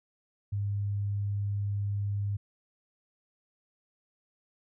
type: tone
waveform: sine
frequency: 101.3 Hz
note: G#2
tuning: 43 cents flat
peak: -28 dBFS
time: 0.52-2.37 s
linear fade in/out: 10 ms
effects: none